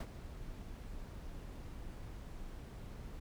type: noise with ADSR envelope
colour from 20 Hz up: brown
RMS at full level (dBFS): -37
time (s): 0-3.2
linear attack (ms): 5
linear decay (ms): 48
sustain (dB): -10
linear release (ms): 11
effects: none